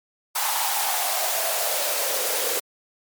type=noise with high-pass filter sweep; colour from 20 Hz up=white; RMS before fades=-24 dBFS; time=0.35-2.6 s; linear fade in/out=10 ms; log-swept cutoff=910 to 460 Hz; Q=5.6; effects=MP3 96 kbps